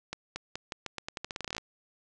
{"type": "accelerating click train", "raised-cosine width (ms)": 0.2, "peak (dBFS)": -18, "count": 19, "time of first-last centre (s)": [0.13, 1.581], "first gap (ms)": 230, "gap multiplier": 0.85, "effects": ["resampled to 22050 Hz", "10-bit"]}